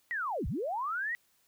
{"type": "linear two-way sweep", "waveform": "sine", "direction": "down then up", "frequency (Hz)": [1969, 41.2, 1969], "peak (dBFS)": -31, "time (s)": [0.11, 1.15], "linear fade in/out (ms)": 0, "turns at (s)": 0.47, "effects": ["white hiss -70 dBFS RMS until 1.47 s"]}